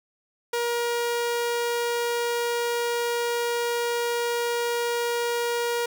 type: tone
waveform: sawtooth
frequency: 474.6 Hz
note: A#4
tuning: 31 cents sharp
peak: -20 dBFS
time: 0.53-5.86 s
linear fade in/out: 5 ms
effects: none